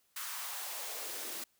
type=noise with high-pass filter sweep; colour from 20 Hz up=white; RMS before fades=-41 dBFS; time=0.16-1.44 s; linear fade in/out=5 ms; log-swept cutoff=1300 to 280 Hz; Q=2.1; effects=white hiss -73 dBFS RMS until 1.59 s